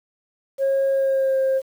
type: tone with pitch glide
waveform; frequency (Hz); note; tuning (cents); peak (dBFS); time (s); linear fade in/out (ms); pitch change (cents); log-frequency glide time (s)
sine; 543 to 531.8; C#5 to C5; -36 to +28; -15; 0.58-1.62; 50; -36; 0.9-1.37
effects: tanh soft clip ceiling -15 dBFS + 8-bit